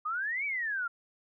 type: exponential two-way sweep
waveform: sine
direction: up then down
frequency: 1199 to 2328 to 1361 Hz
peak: -30 dBFS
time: 0.05-0.88 s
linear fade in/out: 10 ms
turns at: 0.45 s
effects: none